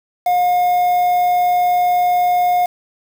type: tone with quantisation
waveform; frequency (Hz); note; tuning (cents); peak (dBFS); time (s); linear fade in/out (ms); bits
triangle; 716; F5; +43; -10; 0.26-2.66; 5; 5
effects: none